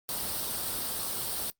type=noise with comb filter; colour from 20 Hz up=white; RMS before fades=-33 dBFS; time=0.09-1.5 s; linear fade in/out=0 ms; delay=0.22 ms; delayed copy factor=+0.55; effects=noise-tail reverb RT60 0.1 s tail -23 dB re dry + Opus 32 kbps